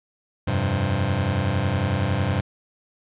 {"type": "chord", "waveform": "sawtooth", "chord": "F suspended second", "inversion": "none", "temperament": "just", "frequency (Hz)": [87.31, 98.22, 130.96], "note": ["F2", "G2", "C3"], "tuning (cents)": [0, 4, 2], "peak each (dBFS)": [-23, -19, -21], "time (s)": [0.47, 2.41], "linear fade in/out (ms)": 10, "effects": ["resampled to 8000 Hz", "9-bit"]}